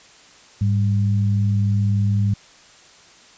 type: tone pair together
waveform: sine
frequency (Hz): 103.77 / 197.2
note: G#2 / G3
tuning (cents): -1 / +11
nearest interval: major seventh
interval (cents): 1112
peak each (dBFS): -16 / -24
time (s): 0.61-2.34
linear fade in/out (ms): 5
effects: white hiss -48 dBFS RMS until 3.37 s + resampled to 16000 Hz